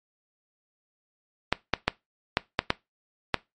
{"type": "clicks", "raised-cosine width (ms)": 0.3, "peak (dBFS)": -4, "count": 7, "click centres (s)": [1.526, 1.737, 1.88, 2.371, 2.591, 2.704, 3.343], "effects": ["noise-tail reverb RT60 0.2 s tail -20 dB re dry", "MP3 48 kbps"]}